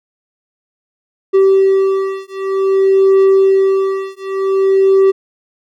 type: beating tone pair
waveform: triangle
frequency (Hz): 386.5 / 387.03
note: G4 / G4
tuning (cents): -24 / -22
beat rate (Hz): 0.53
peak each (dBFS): -10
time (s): 1.33-5.12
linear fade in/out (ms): 20
effects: none